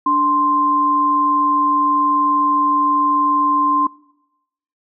sine tone pair together, 292.5 / 1046.5 Hz, D4 / C6, -7 / 0 cents, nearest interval octave + minor seventh, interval 2207 cents, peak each -21 / -13 dBFS, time 0.06-3.87 s, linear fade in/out 5 ms, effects noise-tail reverb RT60 0.9 s tail -23 dB re dry

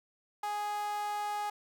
sawtooth tone with high-pass filter, 415.3 Hz, G#4, in tune, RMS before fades -35 dBFS, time 0.43-1.5 s, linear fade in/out 5 ms, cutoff 910 Hz, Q 9.2, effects none

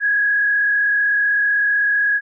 sine tone with frequency modulation, 1661.2 Hz, G#6, in tune, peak -14 dBFS, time 0-2.21 s, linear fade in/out 50 ms, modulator 35.8 Hz, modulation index 0.85, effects none

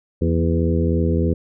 harmonic tone with a mistuned harmonic, 83.2 Hz, E2, 17 cents sharp, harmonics 1 / 2 / 3 / 4 / 5 / 6, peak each -19 / -22 / -24 / -25 / -26 / -27 dBFS, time 0.21-1.34 s, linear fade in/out 10 ms, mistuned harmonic 3, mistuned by -51 cents, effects none

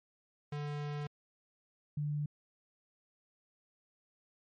square / sine tone pair in turn, 146.83 / 147.77 Hz, D3 / D3, 0 / +11 cents, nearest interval unison, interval 11 cents, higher second, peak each -37 / -32 dBFS, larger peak second, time 0.52-1.07 / 1.97-2.26 s, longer first, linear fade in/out 5 ms, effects low-pass 4000 Hz 12 dB/octave + MP3 48 kbps

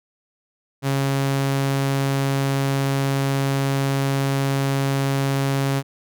sawtooth tone, 137.2 Hz, C#3, 17 cents flat, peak -15 dBFS, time 0.82-5.83 s, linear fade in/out 50 ms, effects none

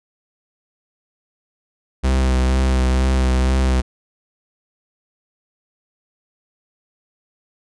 45% pulse tone with vibrato, 64.6 Hz, C2, 21 cents flat, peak -14 dBFS, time 2.03-3.82 s, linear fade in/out 20 ms, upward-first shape sine, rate 2.1 Hz, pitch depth 20 cents each way, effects resampled to 22050 Hz

